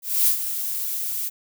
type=noise with ADSR envelope; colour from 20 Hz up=violet; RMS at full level=-17 dBFS; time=0.02-1.3 s; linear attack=250 ms; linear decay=91 ms; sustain=-10 dB; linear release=26 ms; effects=none